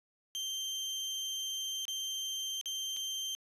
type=tone with dropouts; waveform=30% pulse; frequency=3143 Hz; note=G7; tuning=4 cents sharp; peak=-32 dBFS; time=0.35-3.35 s; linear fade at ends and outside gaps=0 ms; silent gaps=1.853-1.881 / 2.612-2.658 / 2.965-2.969 s; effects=resampled to 32000 Hz + 11-bit